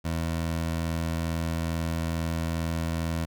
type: tone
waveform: 20% pulse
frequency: 82.3 Hz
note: E2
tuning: 2 cents flat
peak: -22 dBFS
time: 0.04-3.26 s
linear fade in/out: 20 ms
effects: none